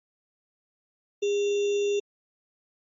sine tone with sample-and-hold, 407 Hz, G#4, 35 cents flat, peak -22 dBFS, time 1.22-2 s, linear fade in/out 10 ms, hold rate 3150 Hz, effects MP3 32 kbps

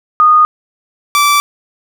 sine / sawtooth tone pair in turn, 1232 / 1162.9 Hz, D#6 / D6, -17 / -17 cents, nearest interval minor second, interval 100 cents, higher first, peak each -4 dBFS, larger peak neither, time 0.2-0.45 / 1.15-1.4 s, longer neither, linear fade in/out 0 ms, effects none

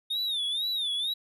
triangle tone with vibrato, 3645 Hz, A#7, 40 cents flat, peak -26 dBFS, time 0.1-1.14 s, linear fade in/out 10 ms, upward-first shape sine, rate 2.1 Hz, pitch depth 140 cents each way, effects none

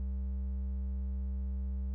sine tone with hard clipping, 65.41 Hz, C2, in tune, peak -34 dBFS, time 0-1.94 s, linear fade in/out 0 ms, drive 5 dB, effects none

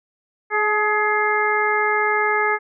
harmonic tone with a mistuned harmonic, 421 Hz, G#4, 24 cents sharp, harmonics 1 / 2 / 3 / 4 / 5, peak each -23 / -23 / -23 / -23 / -23 dBFS, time 0.5-2.59 s, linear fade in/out 50 ms, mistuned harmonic 2, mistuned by +30 cents, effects none

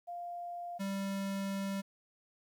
sine / square tone pair in turn, 698.5 / 196.01 Hz, F5 / G3, 0 / 0 cents, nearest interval octave + minor seventh, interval 2200 cents, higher first, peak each -39 / -35 dBFS, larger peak second, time 0.07-0.79 / 0.79-1.82 s, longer second, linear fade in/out 20 ms, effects 12-bit

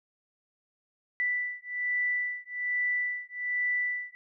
sine beating tone pair, 1975.5 / 1976.7 Hz, B6 / B6, 0 / +1 cents, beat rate 1.2 Hz, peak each -31 dBFS, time 1.2-4.15 s, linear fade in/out 0 ms, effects none

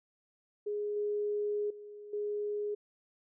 sine tone with level steps, 415.3 Hz, G#4, in tune, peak -32 / -30 / -45 / -32 dBFS, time 0.66-2.75 s, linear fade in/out 10 ms, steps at 0.96 / 1.7 / 2.13 s, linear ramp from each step 5 ms, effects none

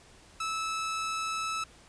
sawtooth tone, 1307 Hz, E6, 15 cents flat, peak -27 dBFS, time 0.4-1.64 s, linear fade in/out 5 ms, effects pink hiss -56 dBFS RMS until 1.88 s + resampled to 22050 Hz

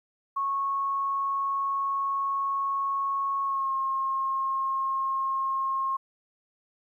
sine tone with pitch glide, 1100 to 1073.6 Hz, C#6 to C6, -14 to +44 cents, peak -25 dBFS, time 0.36-5.97 s, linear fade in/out 10 ms, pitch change -42 cents, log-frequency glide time 3.44-3.73 s, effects 11-bit

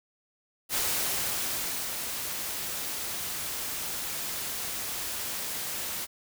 white noise with ADSR envelope, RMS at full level -28 dBFS, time 0.69-6.07 s, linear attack 57 ms, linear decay 1200 ms, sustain -6 dB, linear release 36 ms, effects none

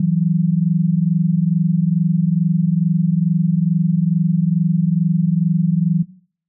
sine tone pair together, 162.69 / 185 Hz, E3 / F#3, -22 / 0 cents, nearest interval major second, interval 222 cents, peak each -16 dBFS, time 0-6.03 s, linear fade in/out 5 ms, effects noise-tail reverb RT60 0.5 s tail -18 dB re dry

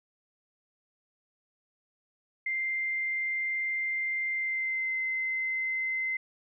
sine tone with pitch glide, 2093 to 2064 Hz, C7 to C7, 0 to -24 cents, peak -28 dBFS, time 2.46-6.17 s, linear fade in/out 5 ms, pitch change -24 cents, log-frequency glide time 4.3-5 s, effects none

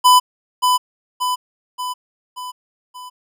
square tone with echo, 1000 Hz, B5, 21 cents sharp, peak -8 dBFS, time 0.04-0.2 s, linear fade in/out 20 ms, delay 580 ms, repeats 5, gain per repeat -5 dB, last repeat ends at 3.1 s, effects none

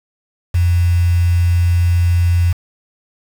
sine tone with quantisation, 87.31 Hz, F2, in tune, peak -10 dBFS, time 0.54-2.53 s, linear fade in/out 10 ms, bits 5, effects none

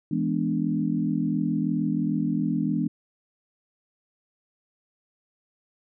sine chord, E dominant seventh, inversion none, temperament equal, 164.81 / 207.7 / 246.9 / 293.7 Hz, E3 / G#3 / B3 / D4, 0 / 0 / 0 / 0 cents, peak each -28 dBFS, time 0.11-2.88 s, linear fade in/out 5 ms, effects none

